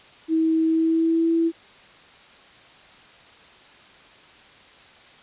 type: tone with pitch glide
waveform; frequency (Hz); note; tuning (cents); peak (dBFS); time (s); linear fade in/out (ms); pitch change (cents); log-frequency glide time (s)
sine; 321.9 to 330.8; E4 to E4; -41 to +6; -17; 0.28-1.52; 50; +47; 0.64-1.32
effects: white hiss -49 dBFS RMS until 5.22 s + resampled to 8000 Hz